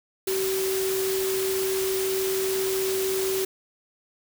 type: tone in noise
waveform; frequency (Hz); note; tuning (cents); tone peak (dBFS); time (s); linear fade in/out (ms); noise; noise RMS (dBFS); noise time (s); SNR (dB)
sine; 382.1; G4; -44; -24; 0.27-3.45; 5; white; -31; 0.27-3.45; +4
effects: none